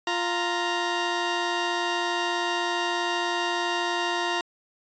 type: tone pair together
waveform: 15% pulse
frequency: 349.2 / 932.3 Hz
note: F4 / A#5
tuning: 0 / 0 cents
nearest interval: octave + perfect fourth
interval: 1700 cents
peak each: -21 dBFS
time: 0.07-4.41 s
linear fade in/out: 2 ms
effects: resampled to 16000 Hz